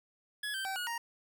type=tone with pitch steps; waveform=25% pulse; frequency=1688 / 1560 / 771 / 1450 / 935 Hz; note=G#6 / G6 / G5 / F#6 / A#5; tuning=+28 / -9 / -29 / -35 / +5 cents; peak=-31 dBFS; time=0.43-0.98 s; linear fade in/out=5 ms; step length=110 ms; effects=none